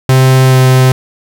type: tone with pitch glide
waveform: 45% pulse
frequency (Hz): 130.81 to 129.53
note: C3 to C3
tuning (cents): 0 to -17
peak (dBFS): -4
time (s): 0.09-0.92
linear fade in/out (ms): 2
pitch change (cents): -17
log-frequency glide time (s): 0.45-0.59
effects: 7-bit